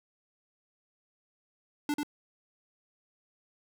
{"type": "tone with echo", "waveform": "square", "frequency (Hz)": 293.7, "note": "D4", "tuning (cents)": 0, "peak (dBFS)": -28, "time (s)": [1.89, 1.94], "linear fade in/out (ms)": 2, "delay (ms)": 92, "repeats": 1, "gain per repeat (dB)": -3, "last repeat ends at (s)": 2.032, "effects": []}